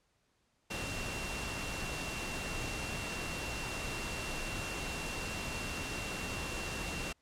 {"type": "tone in noise", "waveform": "sine", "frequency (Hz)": 2734, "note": "F7", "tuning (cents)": -37, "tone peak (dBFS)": -43, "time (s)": [0.7, 7.13], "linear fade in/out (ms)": 10, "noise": "pink", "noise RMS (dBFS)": -39, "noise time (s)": [0.7, 7.13], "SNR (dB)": -7, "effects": ["pink hiss -75 dBFS RMS until 7.21 s", "low-pass 9000 Hz 12 dB/octave"]}